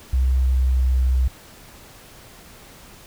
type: tone with pitch glide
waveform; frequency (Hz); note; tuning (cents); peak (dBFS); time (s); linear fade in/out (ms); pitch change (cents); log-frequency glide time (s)
sine; 64.5 to 63.91; C2 to C2; -24 to -40; -15; 0.13-1.28; 5; -16; 0.24-0.95
effects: pink hiss -45 dBFS RMS until 3.06 s